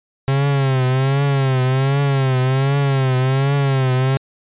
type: tone with vibrato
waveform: 45% pulse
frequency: 134.4 Hz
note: C3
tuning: 47 cents sharp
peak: -14 dBFS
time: 0.28-4.17 s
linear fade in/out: 0 ms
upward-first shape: triangle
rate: 1.3 Hz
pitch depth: 98 cents each way
effects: resampled to 8000 Hz

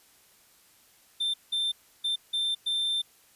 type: tone bursts at uneven times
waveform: triangle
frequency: 3573 Hz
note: A7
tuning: 26 cents sharp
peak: -24 dBFS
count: 5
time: 1.2-1.34 / 1.52-1.72 / 2.04-2.16 / 2.33-2.55 / 2.66-3.02 s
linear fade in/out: 10 ms
effects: white hiss -60 dBFS RMS until 3.35 s + resampled to 32000 Hz

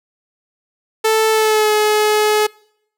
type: tone with pitch glide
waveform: sawtooth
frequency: 440 to 424.8 Hz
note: A4 to G#4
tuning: 0 to +39 cents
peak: -8 dBFS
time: 1.04-2.47 s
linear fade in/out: 10 ms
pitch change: -61 cents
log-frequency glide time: 1.31-1.72 s
effects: noise-tail reverb RT60 0.7 s tail -25 dB re dry

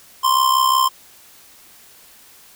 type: tone with amplitude modulation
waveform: square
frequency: 1046.5 Hz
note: C6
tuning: in tune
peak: -11 dBFS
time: 0.23-0.89 s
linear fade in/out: 20 ms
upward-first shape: sine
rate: 65.6 Hz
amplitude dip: 65%
effects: white hiss -47 dBFS RMS until 2.55 s

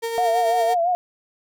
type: tone with tremolo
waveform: 35% pulse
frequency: 459.8 Hz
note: A#4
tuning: 24 cents flat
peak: -21 dBFS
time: 0.02-0.75 s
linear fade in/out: 20 ms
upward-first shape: sine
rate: 9 Hz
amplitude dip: 35%
type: tone with vibrato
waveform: sine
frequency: 698.5 Hz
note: F5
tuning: in tune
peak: -17 dBFS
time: 0.18-0.95 s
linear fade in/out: 0 ms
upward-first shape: sine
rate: 5.9 Hz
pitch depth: 76 cents each way
effects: none

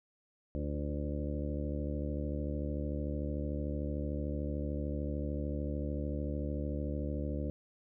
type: harmonic tone with a mistuned harmonic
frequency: 73.42 Hz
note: D2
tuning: in tune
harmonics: 1 / 2 / 3 / 4 / 5 / 6 / 7 / 8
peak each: -36 / -41 / -42 / -41 / -47 / -51 / -44 / -47 dBFS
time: 0.55-7.5 s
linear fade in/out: 0 ms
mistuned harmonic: 5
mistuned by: -32 cents
effects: none

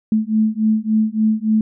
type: beating tone pair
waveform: sine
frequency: 215.9 / 219.4 Hz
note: A3 / A3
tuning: -33 / -5 cents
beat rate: 3.5 Hz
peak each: -17 dBFS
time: 0.12-1.61 s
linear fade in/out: 2 ms
effects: none

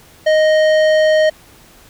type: tone with tanh clipping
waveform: sine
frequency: 622 Hz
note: D#5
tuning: 1 cent flat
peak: -11 dBFS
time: 0.26-1.3 s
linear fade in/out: 10 ms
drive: 14 dB
effects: pink hiss -45 dBFS RMS until 1.89 s

